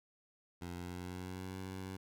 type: tone with pitch glide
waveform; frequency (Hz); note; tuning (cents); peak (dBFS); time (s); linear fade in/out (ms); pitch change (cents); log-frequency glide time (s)
15% pulse; 87.6 to 94.43; F2 to F#2; +6 to +36; -36; 0.61-1.97; 10; +130; 0.72-1.6
effects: none